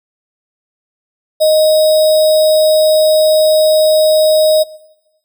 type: tone with sample-and-hold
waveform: sine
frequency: 622.3 Hz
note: D#5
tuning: in tune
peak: -6 dBFS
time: 1.4-4.64 s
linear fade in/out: 20 ms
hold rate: 4410 Hz
effects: noise-tail reverb RT60 1.0 s tail -20 dB re dry